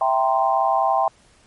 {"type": "chord", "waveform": "sine", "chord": "C dominant seventh", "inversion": "first", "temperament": "equal with one note detuned", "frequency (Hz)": [659.3, 784, 932.3, 1043.5], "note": ["E5", "G5", "Bb5", "C6"], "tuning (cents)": [0, 0, 0, -5], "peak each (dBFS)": [-22, -19, -25, -22], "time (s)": [0.01, 1.08], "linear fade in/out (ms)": 2, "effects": ["pink hiss -55 dBFS RMS until 1.46 s", "MP3 48 kbps"]}